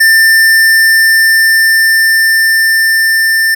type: tone with level ramp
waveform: square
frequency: 1790 Hz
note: A6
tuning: 29 cents sharp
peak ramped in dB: -4 to -8 dBFS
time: 0-3.55 s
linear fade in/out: 10 ms
effects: none